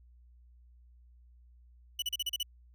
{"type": "tone bursts", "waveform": "40% pulse", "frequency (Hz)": 2960, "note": "F#7", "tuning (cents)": 0, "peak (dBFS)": -30, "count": 7, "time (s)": [1.99, 2.43], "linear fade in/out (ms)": 5, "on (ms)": 32, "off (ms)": 36, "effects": ["added 60 Hz sine -56 dBFS peak until 2.74 s"]}